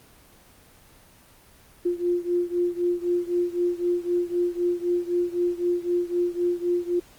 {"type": "beating tone pair", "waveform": "sine", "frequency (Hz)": [350, 353.9], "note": ["F4", "F4"], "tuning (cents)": [4, 23], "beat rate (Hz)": 3.9, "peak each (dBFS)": [-24, -26], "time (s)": [1.85, 7], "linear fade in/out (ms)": 10, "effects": ["pink hiss -53 dBFS RMS until 7.18 s", "Opus 24 kbps"]}